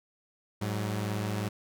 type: tone pair together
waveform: sawtooth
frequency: 105.5 / 188.35 Hz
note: G#2 / F#3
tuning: +28 / +31 cents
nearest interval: minor seventh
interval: 1003 cents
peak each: -27 / -32 dBFS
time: 0.61-1.49 s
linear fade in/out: 10 ms
effects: none